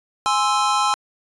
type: chord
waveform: square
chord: Ab augmented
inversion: none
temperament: equal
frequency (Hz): 830.6 / 1046.5 / 1318.5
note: Ab5 / C6 / E6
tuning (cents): 0 / 0 / 0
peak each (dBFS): -22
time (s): 0.26-0.94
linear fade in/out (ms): 0
effects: resampled to 22050 Hz